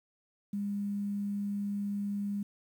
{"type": "tone with quantisation", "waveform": "sine", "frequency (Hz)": 202.6, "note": "G#3", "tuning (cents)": -43, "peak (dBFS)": -31, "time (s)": [0.53, 2.43], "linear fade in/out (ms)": 5, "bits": 10, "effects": []}